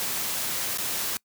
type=noise with dropouts; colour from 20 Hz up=white; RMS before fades=-29 dBFS; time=0-1.17 s; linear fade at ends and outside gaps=0 ms; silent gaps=0.774-0.784 s; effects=noise-tail reverb RT60 0.1 s tail -24 dB re dry + high-pass 80 Hz 12 dB/octave

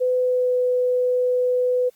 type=tone with pitch glide; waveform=sine; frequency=504 to 499.1 Hz; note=B4 to B4; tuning=+35 to +18 cents; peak=-17 dBFS; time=0-1.9 s; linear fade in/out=20 ms; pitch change=-17 cents; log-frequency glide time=0.16-0.56 s; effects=white hiss -60 dBFS RMS until 1.95 s + Opus 48 kbps

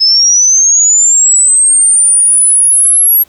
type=linear sweep; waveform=sine; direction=up; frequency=5150 to 11560 Hz; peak=-4 dBFS; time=0-3.24 s; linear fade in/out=20 ms; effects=pink hiss -47 dBFS RMS until 3.28 s

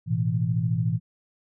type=chord; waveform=sine; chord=A suspended second; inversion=none; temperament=equal; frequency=110 / 123.47 / 164.81 Hz; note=A2 / B2 / E3; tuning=0 / 0 / 0 cents; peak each=-26 dBFS; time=0.06-1 s; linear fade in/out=50 ms; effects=none

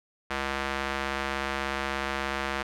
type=tone with band-pass filter; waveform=square; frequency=68.3 Hz; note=C#2; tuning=25 cents flat; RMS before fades=-31 dBFS; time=0.3-2.63 s; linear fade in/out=10 ms; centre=1700 Hz; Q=0.88; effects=none

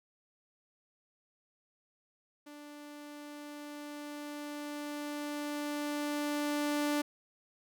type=tone with level ramp; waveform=sawtooth; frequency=293.7 Hz; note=D4; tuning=in tune; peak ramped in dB=-44 to -25 dBFS; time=2.46-7.02 s; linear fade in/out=10 ms; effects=none

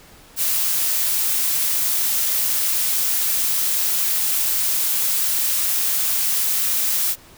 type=noise; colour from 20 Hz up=blue; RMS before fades=-20 dBFS; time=0.36-7.16 s; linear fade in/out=50 ms; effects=pink hiss -47 dBFS RMS until 7.37 s

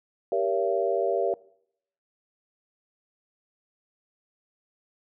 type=chord; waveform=sine; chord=G diminished seventh; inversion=none; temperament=just; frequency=392 / 470.4 / 564.5 / 677.4 Hz; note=G4 / Bb4 / Db5 / Fb5; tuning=0 / +16 / +31 / +47 cents; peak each=-28 dBFS; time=0.32-1.34 s; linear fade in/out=2 ms; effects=noise-tail reverb RT60 0.7 s tail -22 dB re dry

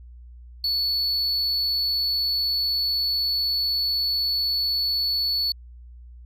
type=tone; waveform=triangle; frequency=4432 Hz; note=C#8; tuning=1 cent flat; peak=-20 dBFS; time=0.64-5.52 s; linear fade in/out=2 ms; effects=added 60 Hz sine -41 dBFS peak until 6.25 s

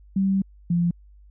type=tone pair in turn; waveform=sine; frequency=193.6 / 172.48 Hz; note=G3 / F3; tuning=-21 / -21 cents; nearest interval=major second; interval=200 cents; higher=first; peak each=-18 dBFS; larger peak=neither; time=0.16-0.42 / 0.7-0.91 s; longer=first; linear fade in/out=5 ms; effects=added 50 Hz sine -47 dBFS peak until 1.3 s

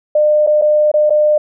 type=tone with dropouts; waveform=sine; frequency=603 Hz; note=D5; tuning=46 cents sharp; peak=-8 dBFS; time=0.15-1.38 s; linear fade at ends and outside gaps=5 ms; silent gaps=0.466-0.472 / 0.615-0.62 / 0.916-0.939 / 1.097-1.104 s; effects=none

